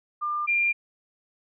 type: tone pair in turn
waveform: sine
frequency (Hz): 1199 / 2392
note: D6 / D7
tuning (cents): +36 / +31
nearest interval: octave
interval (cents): 1195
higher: second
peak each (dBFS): -25 / -20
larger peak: second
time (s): 0.21-0.47 / 0.47-0.73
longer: neither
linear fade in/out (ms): 20
effects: none